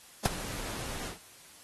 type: noise with ADSR envelope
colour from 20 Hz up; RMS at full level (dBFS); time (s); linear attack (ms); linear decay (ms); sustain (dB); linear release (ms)
pink; -23; 0.25-1.19; 5; 18; -16; 130
effects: white hiss -54 dBFS RMS until 1.63 s + AAC 32 kbps